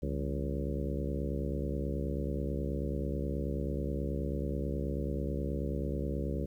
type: harmonic tone with a mistuned harmonic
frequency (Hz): 69.3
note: C#2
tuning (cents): 0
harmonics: 1 / 2 / 3 / 4 / 5 / 6 / 7 / 8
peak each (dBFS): -35 / -38 / -40 / -41 / -42 / -43 / -43 / -44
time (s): 0.02-6.46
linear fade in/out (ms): 10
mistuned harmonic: 2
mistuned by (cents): +150
effects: 11-bit